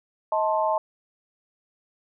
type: chord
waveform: sine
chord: A diminished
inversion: second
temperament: just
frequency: 633.6 / 880 / 1056 Hz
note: Eb5 / A5 / C6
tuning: +31 / 0 / +16 cents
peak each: -24 / -24 / -28 dBFS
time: 0.32-0.78 s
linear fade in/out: 2 ms
effects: none